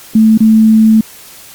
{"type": "tone with dropouts", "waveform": "sine", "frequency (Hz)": 220, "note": "A3", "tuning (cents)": 0, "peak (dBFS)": -3, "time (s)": [0.15, 1.01], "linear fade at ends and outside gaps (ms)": 5, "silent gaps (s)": [0.376, 0.404], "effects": ["white hiss -35 dBFS RMS until 1.54 s", "Opus 48 kbps"]}